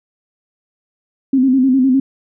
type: tone with vibrato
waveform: sine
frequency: 261.6 Hz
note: C4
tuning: in tune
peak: -9 dBFS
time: 1.33-2 s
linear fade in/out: 5 ms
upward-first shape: square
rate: 9.8 Hz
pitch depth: 58 cents each way
effects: none